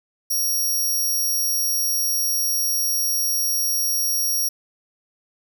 15% pulse tone, 5640 Hz, F8, 16 cents sharp, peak -14 dBFS, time 0.3-4.49 s, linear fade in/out 10 ms, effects none

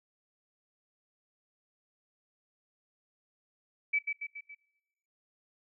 sine tone with echo, 2300 Hz, D7, 37 cents flat, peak -25 dBFS, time 3.93-3.99 s, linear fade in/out 10 ms, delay 140 ms, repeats 4, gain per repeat -5 dB, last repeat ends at 4.55 s, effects noise-tail reverb RT60 1.0 s tail -22 dB re dry

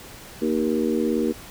harmonic tone with a mistuned harmonic, 77.78 Hz, D#2, in tune, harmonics 3 / 4 / 5 / 6, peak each -24 / -25 / -26 / -27 dBFS, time 0.41-1.33 s, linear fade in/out 20 ms, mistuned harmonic 6, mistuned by +25 cents, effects pink hiss -42 dBFS RMS until 1.5 s

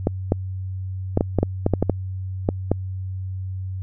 clicks, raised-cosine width 2 ms, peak -4 dBFS, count 12, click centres 0.071 / 0.321 / 1.174 / 1.209 / 1.387 / 1.43 / 1.664 / 1.737 / 1.826 / 1.897 / 2.489 / 2.716 s, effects added 94 Hz sine -26 dBFS peak until 3.82 s

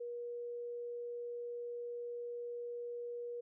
sine tone, 478.8 Hz, A#4, 46 cents sharp, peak -40 dBFS, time 0-3.41 s, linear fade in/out 10 ms, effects none

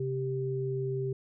sine tone pair together, 132.7 / 391.5 Hz, C3 / G4, +25 / -2 cents, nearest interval octave + perfect fifth, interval 1873 cents, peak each -32 / -32 dBFS, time 0-1.13 s, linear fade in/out 5 ms, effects none

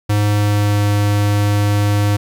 square tone with pitch glide, 103.9 to 102.88 Hz, G#2 to G#2, +1 to -16 cents, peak -13 dBFS, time 0.09-2.17 s, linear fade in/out 10 ms, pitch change -17 cents, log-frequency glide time 0.22-0.85 s, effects 9-bit

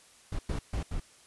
brown noise bursts at uneven times, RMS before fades -32 dBFS, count 4, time 0.32-0.39 / 0.49-0.59 / 0.73-0.83 / 0.91-1 s, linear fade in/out 5 ms, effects white hiss -58 dBFS RMS until 1.26 s + resampled to 24000 Hz

